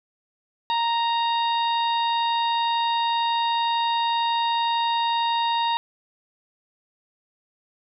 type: harmonic tone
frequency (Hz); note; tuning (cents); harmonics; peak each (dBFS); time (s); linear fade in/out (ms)
931; A#5; -2; 1 / 2 / 3 / 4 / 5; -21 / -35 / -33 / -29 / -42; 0.7-5.77; 0
effects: none